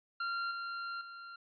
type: tone with level steps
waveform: 45% pulse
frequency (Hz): 1382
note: F6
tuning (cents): -19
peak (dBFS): -34 / -38 / -46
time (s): 0.2-1.36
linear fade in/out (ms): 5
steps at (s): 0.51 / 1.01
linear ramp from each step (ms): 2
effects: resampled to 11025 Hz